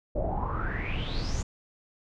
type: noise with low-pass filter sweep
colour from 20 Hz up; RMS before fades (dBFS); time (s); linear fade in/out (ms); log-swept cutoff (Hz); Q
brown; -30; 0.15-1.43; 10; 550 to 7100; 9.3
effects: none